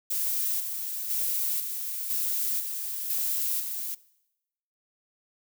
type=noise with tremolo; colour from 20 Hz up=violet; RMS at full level=-28 dBFS; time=0.1-3.95 s; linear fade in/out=10 ms; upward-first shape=square; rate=1 Hz; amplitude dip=45%; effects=noise-tail reverb RT60 0.9 s tail -21 dB re dry